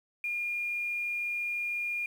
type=tone with quantisation; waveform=sine; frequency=2418 Hz; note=D7; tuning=50 cents sharp; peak=-30 dBFS; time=0.24-2.06 s; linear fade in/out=2 ms; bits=9; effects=none